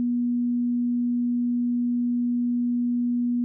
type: tone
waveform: sine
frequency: 242 Hz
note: B3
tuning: 35 cents flat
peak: -21 dBFS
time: 0-3.44 s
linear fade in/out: 0 ms
effects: none